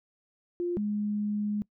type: tone pair in turn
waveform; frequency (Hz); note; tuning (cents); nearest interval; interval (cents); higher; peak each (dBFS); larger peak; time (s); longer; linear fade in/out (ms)
sine; 350.1 / 208.2; F4 / G#3; +4 / +5; major sixth; 899; first; -27; neither; 0.6-0.77 / 0.77-1.62; second; 0
effects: noise-tail reverb RT60 0.1 s tail -23 dB re dry